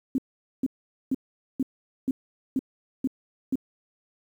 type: tone bursts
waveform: sine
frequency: 263.4 Hz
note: C4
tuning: 12 cents sharp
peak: -21 dBFS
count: 8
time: 0.15-3.556 s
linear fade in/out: 2 ms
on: 32 ms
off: 450 ms
effects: 9-bit